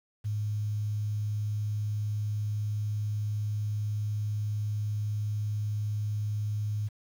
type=tone with quantisation; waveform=sine; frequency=105.2 Hz; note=G#2; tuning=23 cents sharp; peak=-28 dBFS; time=0.24-6.89 s; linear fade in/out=20 ms; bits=9; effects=none